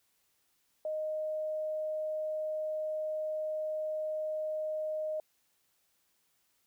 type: tone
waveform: sine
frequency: 620 Hz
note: D#5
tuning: 6 cents flat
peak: -32 dBFS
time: 0.85-5.2 s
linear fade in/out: 2 ms
effects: white hiss -74 dBFS RMS until 6.66 s